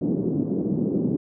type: band-pass noise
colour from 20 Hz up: pink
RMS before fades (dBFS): -24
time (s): 0.01-1.17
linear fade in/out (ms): 10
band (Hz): 170 to 360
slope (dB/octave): 24
effects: none